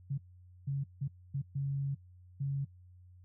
sine tone bursts at uneven times, 138.59 Hz, C#3, in tune, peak -31 dBFS, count 6, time 0.1-0.18 / 0.67-0.84 / 1.01-1.08 / 1.34-1.42 / 1.55-1.95 / 2.4-2.65 s, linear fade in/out 10 ms, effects noise-tail reverb RT60 0.1 s tail -21 dB re dry + added 90 Hz sine -54 dBFS peak until 3.24 s

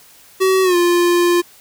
square tone with pitch glide, 378.7 to 349.3 Hz, F#4 to F4, +40 to 0 cents, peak -12 dBFS, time 0.4-1.42 s, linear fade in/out 20 ms, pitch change -140 cents, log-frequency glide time 0.63-0.76 s, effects white hiss -46 dBFS RMS until 1.6 s

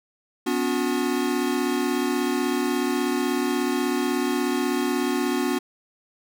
square tone cluster, 249.9 / 286.3 / 361.4 Hz, B3 / D4 / F#4, +21 / -44 / -41 cents, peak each -27 dBFS, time 0.46-5.59 s, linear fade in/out 10 ms, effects none

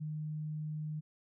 sine tone, 153.3 Hz, D#3, 25 cents flat, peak -36 dBFS, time 0-1.01 s, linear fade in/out 20 ms, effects none

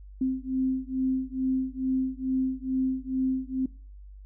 sine beating tone pair, 260 / 262.3 Hz, C4 / C4, -11 / +4 cents, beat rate 2.3 Hz, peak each -28 dBFS, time 0.21-3.66 s, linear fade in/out 5 ms, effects noise-tail reverb RT60 0.4 s tail -22 dB re dry + added 49 Hz sine -43 dBFS peak until 4.25 s

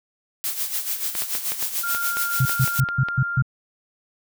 blue noise with tremolo, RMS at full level -24 dBFS, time 0.44-2.8 s, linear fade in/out 0 ms, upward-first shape sine, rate 6.9 Hz, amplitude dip 65%
clicks, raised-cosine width 0.3 ms, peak -14 dBFS, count 11, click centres 1.152 / 1.221 / 1.351 / 1.52 / 1.626 / 1.948 / 2.17 / 2.495 / 2.677 / 2.888 / 3.086 s
sine tone, 1396.9 Hz, F6, in tune, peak -24 dBFS, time 1.83-3.42 s, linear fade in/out 10 ms
sine tone bursts, 130.81 Hz, C3, in tune, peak -15 dBFS, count 6, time 2.4-3.424 s, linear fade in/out 5 ms, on 54 ms, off 140 ms
effects none

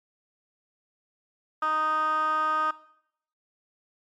15% pulse tone with band-pass filter, 310.5 Hz, D#4, 3 cents flat, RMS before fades -26 dBFS, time 1.62-2.71 s, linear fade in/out 5 ms, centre 1300 Hz, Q 5.4, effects noise-tail reverb RT60 0.7 s tail -18 dB re dry + MP3 96 kbps

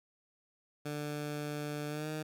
15% pulse tone with pitch glide, 148.1 to 154.48 Hz, D3 to D#3, +15 to -12 cents, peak -30 dBFS, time 0.85-2.23 s, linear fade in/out 10 ms, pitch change +73 cents, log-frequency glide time 1.88-2.09 s, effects none

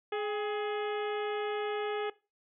harmonic tone with a mistuned harmonic, 420.4 Hz, G#4, 21 cents sharp, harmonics 1 / 2 / 3 / 4 / 5 / 6 / 7 / 8, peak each -32 / -38 / -42 / -44 / -46 / -48 / -49 / -50 dBFS, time 0.12-2.1 s, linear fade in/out 5 ms, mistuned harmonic 2, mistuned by -64 cents, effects noise-tail reverb RT60 0.3 s tail -21 dB re dry

